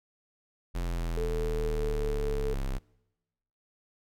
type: linear sweep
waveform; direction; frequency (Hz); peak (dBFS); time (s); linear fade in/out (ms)
square; down; 43.65 to 32.7; -30; 0.74-2.79; 20
type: tone with tremolo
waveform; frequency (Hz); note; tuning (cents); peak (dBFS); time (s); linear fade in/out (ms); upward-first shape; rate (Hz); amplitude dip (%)
sine; 438.3; A4; -7; -30; 1.17-2.54; 5; sine; 4.7; 25
effects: noise-tail reverb RT60 1.0 s tail -25 dB re dry